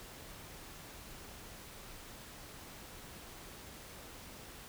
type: silence
effects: pink hiss -51 dBFS RMS until 4.68 s